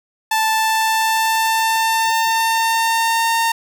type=tone with pitch glide; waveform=sawtooth; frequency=880 to 914.2 Hz; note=A5 to A#5; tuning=0 to -34 cents; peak=-11 dBFS; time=0.31-3.52 s; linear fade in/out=5 ms; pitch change=+66 cents; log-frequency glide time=0.49-3.35 s; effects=none